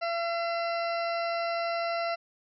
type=harmonic tone with a mistuned harmonic; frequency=678 Hz; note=E5; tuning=49 cents sharp; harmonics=1 / 2 / 3 / 4 / 6 / 7 / 8; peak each=-29 / -35 / -39 / -41 / -45 / -46 / -47 dBFS; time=0.01-2.16 s; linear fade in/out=20 ms; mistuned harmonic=8; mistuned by=-16 cents; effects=none